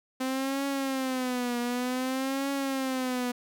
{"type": "tone with vibrato", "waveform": "sawtooth", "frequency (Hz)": 258.3, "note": "C4", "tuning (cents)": -22, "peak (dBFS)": -24, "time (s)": [0.2, 3.32], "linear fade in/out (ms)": 10, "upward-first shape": "triangle", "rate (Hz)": 0.54, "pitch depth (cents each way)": 130, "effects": []}